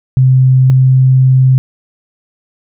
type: tone pair in turn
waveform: sine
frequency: 130 / 130.48 Hz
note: C3 / C3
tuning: -11 / -4 cents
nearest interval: unison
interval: 7 cents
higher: second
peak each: -4 dBFS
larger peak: neither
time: 0.17-0.7 / 0.7-1.58 s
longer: second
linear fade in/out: 0 ms
effects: none